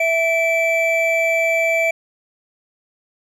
triangle tone pair together, 659 / 2325 Hz, E5 / D7, -1 / -18 cents, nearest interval octave + minor seventh, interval 2183 cents, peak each -16 dBFS, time 0-1.91 s, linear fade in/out 5 ms, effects none

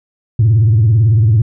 sine tone with vibrato, 110 Hz, A2, in tune, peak -5 dBFS, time 0.39-1.42 s, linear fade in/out 5 ms, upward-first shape sine, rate 18 Hz, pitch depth 160 cents each way, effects tanh soft clip ceiling -4 dBFS

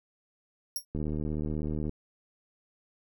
15% pulse tone with exponential decay, 5588 Hz, F8, in tune, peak -21 dBFS, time 0.76-0.85 s, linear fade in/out 2 ms, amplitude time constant 18 ms
click train, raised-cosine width 3 ms, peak -21 dBFS, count 73, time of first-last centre 0.95-1.894 s, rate 76.3 Hz
effects none

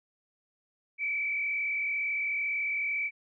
sine tone with frequency modulation, 2299 Hz, D7, 37 cents flat, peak -28 dBFS, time 0.98-3.11 s, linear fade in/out 50 ms, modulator 42.1 Hz, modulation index 1.2, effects none

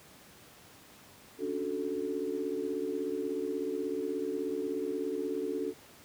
sine chord, D major seventh, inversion third, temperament equal, 277.2 / 293.7 / 370 / 440 Hz, C#4 / D4 / F#4 / A4, 0 / 0 / 0 / 0 cents, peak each -40 / -38 / -36 / -35 dBFS, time 1.38-5.74 s, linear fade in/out 50 ms, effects pink hiss -55 dBFS RMS until 6.04 s + high-pass 100 Hz 12 dB/octave

